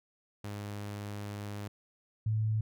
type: tone pair in turn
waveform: sawtooth / sine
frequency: 102.7 / 109.05 Hz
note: G#2 / A2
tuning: -19 / -15 cents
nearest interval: minor second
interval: 104 cents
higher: second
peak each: -34 / -27 dBFS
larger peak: second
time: 0.44-1.68 / 2.26-2.61 s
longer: first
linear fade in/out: 5 ms
effects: none